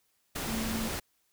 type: tone in noise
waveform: sine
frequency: 223.1 Hz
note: A3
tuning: 24 cents sharp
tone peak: -33 dBFS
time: 0.47-0.89 s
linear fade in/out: 10 ms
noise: pink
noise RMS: -35 dBFS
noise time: 0.35-1 s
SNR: -1 dB
effects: white hiss -73 dBFS RMS until 1.32 s